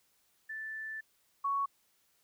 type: tone pair in turn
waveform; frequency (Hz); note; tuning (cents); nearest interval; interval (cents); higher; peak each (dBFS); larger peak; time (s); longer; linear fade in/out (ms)
sine; 1760 / 1113.9; A6 / C#6; 0 / +8; minor sixth; 792; first; -38 / -29; second; 0.49-1.01 / 1.44-1.66; first; 10
effects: white hiss -72 dBFS RMS until 2.23 s